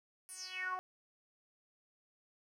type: tone with band-pass filter sweep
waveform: 10% pulse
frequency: 370.6 Hz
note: F#4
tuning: 3 cents sharp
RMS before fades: -42 dBFS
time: 0.29-0.79 s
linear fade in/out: 0 ms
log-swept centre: 11000 to 810 Hz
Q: 7
effects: none